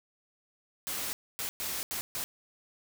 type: noise bursts at uneven times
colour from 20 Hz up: white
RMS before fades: -35 dBFS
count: 5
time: 0.87-1.13 / 1.39-1.49 / 1.6-1.83 / 1.91-2.01 / 2.15-2.24 s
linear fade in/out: 0 ms
effects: none